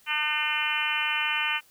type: harmonic tone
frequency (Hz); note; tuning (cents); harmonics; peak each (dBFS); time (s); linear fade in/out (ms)
301.7; D4; +47; 3 / 4 / 5 / 6 / 7 / 8 / 9 / 10; -35 / -35 / -33 / -34 / -34 / -30 / -32 / -31; 0.06-1.61; 50
effects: white hiss -59 dBFS RMS until 1.7 s